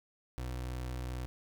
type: tone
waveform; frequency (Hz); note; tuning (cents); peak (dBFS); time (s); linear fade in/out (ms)
30% pulse; 62.3; B1; +16; -34; 0.38-1.26; 0
effects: none